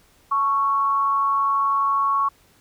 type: tone with amplitude modulation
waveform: sine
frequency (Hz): 1108.7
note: C#6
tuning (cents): 0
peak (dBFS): -15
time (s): 0.31-2.29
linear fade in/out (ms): 10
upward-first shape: sine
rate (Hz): 232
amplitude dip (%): 50
effects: pink hiss -57 dBFS RMS until 2.6 s